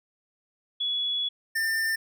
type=tone pair in turn; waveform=sine / square; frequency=3389 / 1795.3 Hz; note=G#7 / A6; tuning=+34 / +34 cents; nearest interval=major seventh; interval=1100 cents; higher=first; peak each=-25 dBFS; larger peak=neither; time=0.8-1.29 / 1.55-1.96 s; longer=first; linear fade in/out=10 ms; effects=none